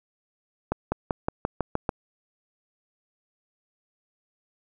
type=accelerating click train; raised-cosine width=1 ms; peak=-10 dBFS; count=8; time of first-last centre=0.72-1.892 s; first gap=200 ms; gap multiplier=0.94; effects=none